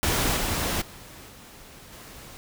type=noise with level steps; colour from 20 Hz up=pink; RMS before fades=-24 / -27 / -45 / -47 / -44 dBFS; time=0.03-2.37 s; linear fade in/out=0 ms; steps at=0.36 / 0.81 / 1.28 / 1.92 s; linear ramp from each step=10 ms; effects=none